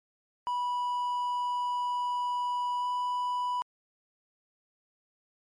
triangle tone with pitch glide, 981 to 987.3 Hz, B5 to B5, -12 to -1 cents, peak -26 dBFS, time 0.47-3.62 s, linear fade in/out 0 ms, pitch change +11 cents, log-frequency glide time 2.79-2.85 s, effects MP3 48 kbps

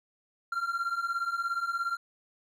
triangle beating tone pair, 1367 / 1384 Hz, F6 / F6, -37 / -16 cents, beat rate 17 Hz, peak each -32 / -29 dBFS, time 0.52-1.97 s, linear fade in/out 5 ms, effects none

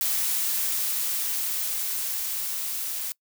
blue noise with level ramp, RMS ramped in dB -25 to -31 dBFS, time 0.01-3.12 s, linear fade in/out 0 ms, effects noise-tail reverb RT60 0.1 s tail -24 dB re dry

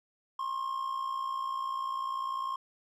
triangle tone with amplitude modulation, 1069 Hz, C6, 37 cents sharp, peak -27 dBFS, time 0.39-2.56 s, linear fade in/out 5 ms, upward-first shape sine, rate 60.1 Hz, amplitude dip 65%, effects none

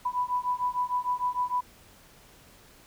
sine beating tone pair, 987.8 / 994.4 Hz, B5 / B5, 0 / +12 cents, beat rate 6.6 Hz, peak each -29 dBFS, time 0.05-1.61 s, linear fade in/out 10 ms, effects pink hiss -55 dBFS RMS until 2.86 s

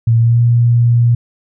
sine tone with pitch glide, 115.1 to 118.88 Hz, A#2 to A#2, -22 to +34 cents, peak -7 dBFS, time 0.07-1.15 s, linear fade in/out 5 ms, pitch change +56 cents, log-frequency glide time 0.18-0.4 s, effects none

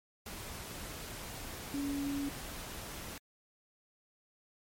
sine tone in noise, 281.7 Hz, C#4, 28 cents sharp, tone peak -33 dBFS, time 1.74-2.29 s, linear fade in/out 2 ms, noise pink, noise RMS -44 dBFS, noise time 0.26-3.18 s, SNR +8 dB, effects MP3 64 kbps

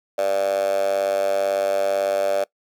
10% pulse tone with high-pass filter, 98 Hz, G2, in tune, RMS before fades -21 dBFS, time 0.18-2.44 s, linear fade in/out 5 ms, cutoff 600 Hz, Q 7.9, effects noise-tail reverb RT60 0.1 s tail -22 dB re dry

